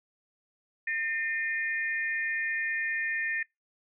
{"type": "tone cluster", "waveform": "sine", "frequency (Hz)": [1815, 2086, 2440], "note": ["A#6", "C7", "D#7"], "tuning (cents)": [-47, -6, -34], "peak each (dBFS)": [-29, -38, -36], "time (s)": [0.87, 3.43], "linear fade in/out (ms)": 5, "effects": ["noise-tail reverb RT60 0.2 s tail -26 dB re dry"]}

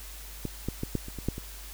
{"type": "clicks", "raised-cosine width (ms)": 3, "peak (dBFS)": [-18, -17, -17, -14, -28, -25, -14, -24], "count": 8, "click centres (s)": [0.453, 0.686, 0.834, 0.953, 1.084, 1.187, 1.286, 1.381], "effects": ["added 50 Hz sine -43 dBFS peak until 1.73 s", "white hiss -46 dBFS RMS until 1.73 s"]}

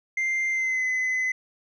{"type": "tone with pitch glide", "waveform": "sine", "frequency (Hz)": [2093, 2028], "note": ["C7", "B6"], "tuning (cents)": [0, 45], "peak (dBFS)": -20, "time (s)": [0.17, 1.32], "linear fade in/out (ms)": 5, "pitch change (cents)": -55, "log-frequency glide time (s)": [0.5, 0.85], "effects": ["tanh soft clip ceiling -22 dBFS"]}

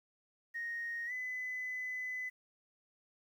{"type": "tone with pitch glide", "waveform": "sine", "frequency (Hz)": [1864.7, 2010], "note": ["A#6", "B6"], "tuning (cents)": [0, 30], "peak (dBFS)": -36, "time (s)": [0.54, 2.3], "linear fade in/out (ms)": 20, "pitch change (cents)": 130, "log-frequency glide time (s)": [1.06, 1.12], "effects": ["tanh soft clip ceiling -33 dBFS", "11-bit"]}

